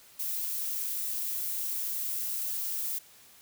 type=noise; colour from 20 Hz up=violet; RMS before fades=-33 dBFS; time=0.19-2.99 s; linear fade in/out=10 ms; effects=white hiss -56 dBFS RMS until 3.41 s